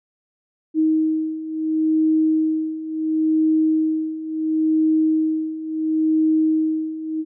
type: beating tone pair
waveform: sine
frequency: 314.5 / 315.22 Hz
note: D#4 / D#4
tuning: +19 / +23 cents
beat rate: 0.72 Hz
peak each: -22 / -18 dBFS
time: 0.74-7.25 s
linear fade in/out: 50 ms
effects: none